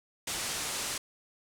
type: low-pass noise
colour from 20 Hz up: white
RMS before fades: -35 dBFS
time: 0.27-0.98 s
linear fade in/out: 5 ms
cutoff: 9800 Hz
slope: 24 dB/octave
effects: none